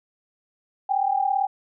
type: tone pair together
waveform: sine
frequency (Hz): 774.1 / 812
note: G5 / G#5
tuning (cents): -22 / -39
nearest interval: minor second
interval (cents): 83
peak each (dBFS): -22 / -23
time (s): 0.89-1.47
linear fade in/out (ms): 10
effects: none